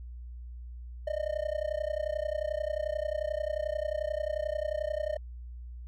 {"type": "tone with amplitude modulation", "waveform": "triangle", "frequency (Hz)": 610, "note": "D#5", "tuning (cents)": -34, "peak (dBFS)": -24, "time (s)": [1.07, 5.17], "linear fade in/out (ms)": 5, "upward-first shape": "sine", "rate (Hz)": 31.3, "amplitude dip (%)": 100, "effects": ["added 60 Hz sine -40 dBFS peak until 5.87 s"]}